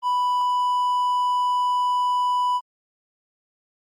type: tone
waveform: triangle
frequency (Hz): 990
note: B5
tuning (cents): +4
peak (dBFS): -17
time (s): 0.02-2.61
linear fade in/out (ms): 50
effects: Opus 24 kbps